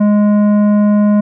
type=tone with tanh clipping; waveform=sine; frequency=207.7 Hz; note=G#3; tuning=in tune; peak=-9 dBFS; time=0-1.21 s; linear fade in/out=10 ms; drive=11 dB; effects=none